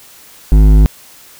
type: tone with hard clipping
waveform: triangle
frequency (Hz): 51.91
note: G#1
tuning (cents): 0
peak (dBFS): -5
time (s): 0.52-0.86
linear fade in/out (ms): 0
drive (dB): 15
effects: white hiss -40 dBFS RMS until 1.39 s